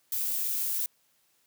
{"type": "noise", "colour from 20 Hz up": "violet", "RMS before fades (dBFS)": -30, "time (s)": [0.12, 0.86], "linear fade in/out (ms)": 2, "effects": ["white hiss -69 dBFS RMS until 1.46 s", "high-pass 80 Hz 12 dB/octave"]}